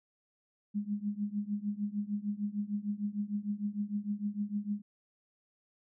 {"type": "tone with tremolo", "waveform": "sine", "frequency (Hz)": 206.1, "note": "G#3", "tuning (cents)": -13, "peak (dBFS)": -28, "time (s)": [0.74, 4.82], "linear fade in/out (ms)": 20, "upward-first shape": "triangle", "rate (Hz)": 6.6, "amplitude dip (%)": 95, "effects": []}